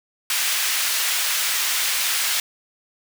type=high-pass noise; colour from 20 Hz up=pink; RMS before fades=-22 dBFS; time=0.3-2.4 s; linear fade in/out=2 ms; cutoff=1900 Hz; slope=12 dB/octave; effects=none